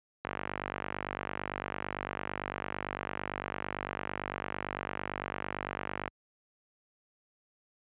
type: click train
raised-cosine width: 0.5 ms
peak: -18 dBFS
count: 286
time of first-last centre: 0.25-6.078 s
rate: 48.9 Hz
effects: high-pass 60 Hz 12 dB/octave + resampled to 8000 Hz